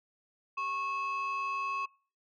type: tone pair together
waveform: sine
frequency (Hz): 1098 / 2594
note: C#6 / E7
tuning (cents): -17 / -28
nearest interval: octave + minor third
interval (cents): 1489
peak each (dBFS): -31 / -36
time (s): 0.57-1.86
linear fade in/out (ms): 10
effects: noise-tail reverb RT60 0.4 s tail -24 dB re dry + tanh soft clip ceiling -28 dBFS